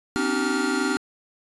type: tone cluster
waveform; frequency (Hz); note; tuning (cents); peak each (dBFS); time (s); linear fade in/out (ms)
square; 254.3 / 277 / 306 / 384.1 / 1405; C4 / C#4 / D#4 / G4 / F6; -49 / -1 / -29 / -35 / +10; -29; 0.16-0.97; 0
effects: resampled to 24000 Hz